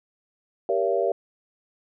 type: chord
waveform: sine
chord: G diminished seventh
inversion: none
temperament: just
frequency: 392 / 470.4 / 564.5 / 677.4 Hz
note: G4 / Bb4 / Db5 / Fb5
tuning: 0 / +16 / +31 / +47 cents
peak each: -26 dBFS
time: 0.69-1.12 s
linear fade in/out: 2 ms
effects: none